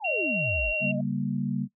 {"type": "exponential sweep", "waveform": "sine", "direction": "down", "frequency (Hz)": [932.3, 38], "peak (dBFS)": -29, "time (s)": [0, 0.74], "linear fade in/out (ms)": 50}
{"type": "tone", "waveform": "sine", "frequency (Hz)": 2748, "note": "F7", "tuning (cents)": -29, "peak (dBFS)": -25, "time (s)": [0.04, 0.92], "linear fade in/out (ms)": 10}
{"type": "tone with vibrato", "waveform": "sine", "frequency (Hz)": 622.3, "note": "D#5", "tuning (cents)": 0, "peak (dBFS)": -32, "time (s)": [0.08, 1.01], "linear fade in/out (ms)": 5, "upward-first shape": "sine", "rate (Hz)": 11, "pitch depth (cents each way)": 46}
{"type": "chord", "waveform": "sine", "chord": "G diminished", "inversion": "second", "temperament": "just", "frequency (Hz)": [141.12, 196, 235.2], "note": ["Db3", "G3", "Bb3"], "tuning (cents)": [31, 0, 16], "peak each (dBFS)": -30, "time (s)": [0.8, 1.68], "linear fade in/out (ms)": 50}
{"effects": ["noise-tail reverb RT60 0.1 s tail -19 dB re dry"]}